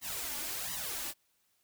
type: noise with flanger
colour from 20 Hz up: white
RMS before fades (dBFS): -38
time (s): 0.01-1.14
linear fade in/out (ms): 50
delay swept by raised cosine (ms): 1 to 3.5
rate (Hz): 1.4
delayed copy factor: +0.9
effects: white hiss -74 dBFS RMS until 1.63 s